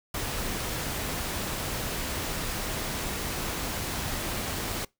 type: noise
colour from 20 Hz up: pink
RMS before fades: -32 dBFS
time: 0.14-4.85 s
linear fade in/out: 5 ms
effects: noise-tail reverb RT60 0.2 s tail -24 dB re dry